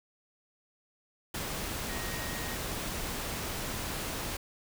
sine tone in noise, 1875 Hz, A#6, 10 cents sharp, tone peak -43 dBFS, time 1.89-2.55 s, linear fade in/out 5 ms, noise pink, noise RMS -36 dBFS, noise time 1.34-4.37 s, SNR -10 dB, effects none

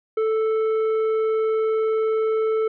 triangle tone with tanh clipping, 439.8 Hz, A4, 1 cent flat, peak -20 dBFS, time 0.17-2.68 s, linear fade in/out 5 ms, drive 12 dB, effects none

